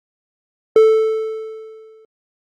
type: tone with exponential decay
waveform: triangle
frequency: 440 Hz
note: A4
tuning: in tune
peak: -3 dBFS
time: 0.76-2.05 s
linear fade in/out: 2 ms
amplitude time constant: 280 ms
effects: Opus 48 kbps